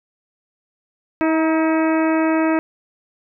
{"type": "harmonic tone with a mistuned harmonic", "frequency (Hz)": 320, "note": "D#4", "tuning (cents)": 49, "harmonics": [1, 2, 3, 4, 5, 6, 7, 8], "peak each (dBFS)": [-16, -22, -26, -28, -30, -32, -33, -34], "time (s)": [1.21, 2.59], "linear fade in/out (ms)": 0, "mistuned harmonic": 3, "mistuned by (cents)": -25, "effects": []}